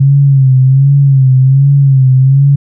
sine tone with vibrato, 135.2 Hz, C#3, 43 cents flat, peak -3 dBFS, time 0-2.56 s, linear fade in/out 10 ms, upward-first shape sine, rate 1.3 Hz, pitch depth 70 cents each way, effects none

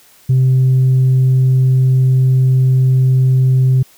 sine tone, 130 Hz, C3, 11 cents flat, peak -6 dBFS, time 0.29-3.83 s, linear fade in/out 10 ms, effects tanh soft clip ceiling -6 dBFS + white hiss -47 dBFS RMS until 3.97 s

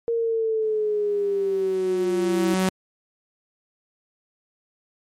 sine linear sweep, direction down, 466.2 to 334.2 Hz, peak -20 dBFS, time 0.08-2.54 s, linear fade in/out 0 ms
sawtooth tone with exponential growth, 187.5 Hz, F#3, 23 cents sharp, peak -14 dBFS, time 0.62-2.69 s, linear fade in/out 2 ms, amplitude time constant 450 ms
effects MP3 64 kbps

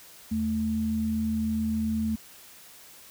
sine tone pair together, 82.41 / 220 Hz, E2 / A3, 0 / 0 cents, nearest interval octave + perfect fourth, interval 1700 cents, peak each -34 / -25 dBFS, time 0.31-2.16 s, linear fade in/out 10 ms, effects white hiss -50 dBFS RMS until 3.1 s

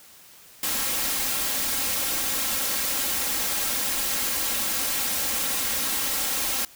white noise with comb filter, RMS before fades -26 dBFS, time 0.63-6.65 s, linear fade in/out 2 ms, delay 3.7 ms, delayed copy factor +0.6, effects white hiss -50 dBFS RMS until 6.75 s

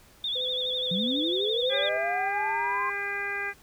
sine tone with vibrato, 3520 Hz, A7, in tune, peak -27 dBFS, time 0.24-1.89 s, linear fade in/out 2 ms, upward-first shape sine, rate 12 Hz, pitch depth 87 cents each way
sine tone, 507 Hz, B4, 45 cents sharp, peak -34 dBFS, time 0.35-1.98 s, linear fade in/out 10 ms
sine linear sweep, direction up, 169.1 to 1063 Hz, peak -27 dBFS, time 0.91-2.9 s, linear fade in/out 5 ms
harmonic tone, 402 Hz, G4, 44 cents sharp, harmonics 1 / 2 / 3 / 4 / 5 / 6, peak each -39 / -40 / -41 / -32 / -34 / -37 dBFS, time 1.69-3.54 s, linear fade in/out 50 ms
effects pink hiss -56 dBFS RMS until 3.62 s

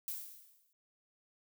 violet noise with exponential decay, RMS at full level -38 dBFS, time 0.08-0.73 s, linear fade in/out 1 ms, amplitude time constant 140 ms, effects none

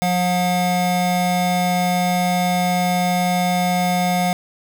square tone pair together, 179.2 / 719.9 Hz, F3 / F#5, +45 / -48 cents, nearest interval 2 octaves, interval 2407 cents, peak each -20 dBFS, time 0.02-4.33 s, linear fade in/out 0 ms, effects none

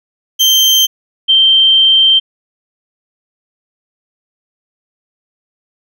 35% pulse / sine tone pair in turn, 3136 / 3136 Hz, G7 / G7, 0 / 0 cents, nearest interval unison, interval 0 cents, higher neither, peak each -5 dBFS, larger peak neither, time 0.39-0.87 / 1.28-2.2 s, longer second, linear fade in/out 20 ms, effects none

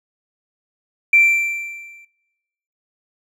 triangle tone with exponential decay, 2349 Hz, D7, in tune, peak -4 dBFS, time 1.13-2.05 s, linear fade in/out 5 ms, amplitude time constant 200 ms, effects noise-tail reverb RT60 1.0 s tail -20 dB re dry + tanh soft clip ceiling -6 dBFS

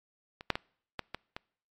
clicks, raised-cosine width 0.3 ms, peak -27 / -9 / -16 / -17 / -19 / -22 dBFS, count 6, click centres 0.409 / 0.503 / 0.555 / 0.993 / 1.146 / 1.365 s, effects noise-tail reverb RT60 0.6 s tail -26 dB re dry + MP3 64 kbps

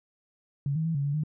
sine tone with pitch steps, 140.8 / 159.3 / 163.7 / 140.6 / 143 / 153.1 Hz, C#3 / D#3 / E3 / C#3 / D3 / D#3, +27 / +41 / -12 / +25 / -46 / -28 cents, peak -25 dBFS, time 0.66-1.236 s, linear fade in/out 2 ms, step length 96 ms, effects none

